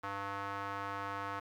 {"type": "tone with band-pass filter", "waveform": "square", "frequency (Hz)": 99.5, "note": "G2", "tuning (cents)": 26, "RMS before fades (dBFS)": -40, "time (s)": [0.03, 1.4], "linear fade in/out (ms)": 10, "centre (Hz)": 1200, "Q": 2.3, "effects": ["11-bit"]}